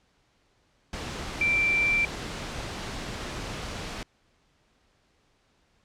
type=tone in noise; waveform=sine; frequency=2349 Hz; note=D7; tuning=in tune; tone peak=-21 dBFS; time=1.41-2.05 s; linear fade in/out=2 ms; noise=pink; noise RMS=-35 dBFS; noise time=0.93-4.03 s; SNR=+11 dB; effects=pink hiss -67 dBFS RMS until 5.84 s + low-pass 6000 Hz 12 dB/octave